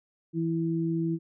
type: tone pair together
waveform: sine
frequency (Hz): 164.67 / 329.6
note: E3 / E4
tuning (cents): -2 / 0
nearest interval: octave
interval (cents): 1202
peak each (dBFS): -28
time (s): 0.33-1.19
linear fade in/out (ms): 50
effects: none